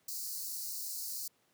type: high-pass noise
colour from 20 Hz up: white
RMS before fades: -40 dBFS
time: 0.08-1.28 s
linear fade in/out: 5 ms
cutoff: 4200 Hz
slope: 96 dB/octave
effects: pink hiss -72 dBFS RMS until 1.53 s + high-pass 150 Hz 12 dB/octave